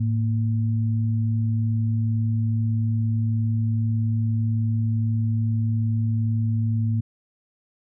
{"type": "tone pair together", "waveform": "sine", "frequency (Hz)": [108.9, 230.6], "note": ["A2", "A#3"], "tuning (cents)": [-17, -19], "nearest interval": "octave + minor second", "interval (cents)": 1298, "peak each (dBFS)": [-20, -28], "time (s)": [0, 7.01], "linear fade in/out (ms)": 10, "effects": []}